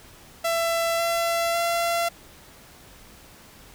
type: tone with pitch steps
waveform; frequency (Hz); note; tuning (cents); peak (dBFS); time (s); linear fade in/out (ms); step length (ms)
sawtooth; 669 / 675.2 / 681.5; E5 / E5 / F5; +25 / +41 / -43; -18; 0.44-2.09; 10; 550
effects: pink hiss -49 dBFS RMS until 3.74 s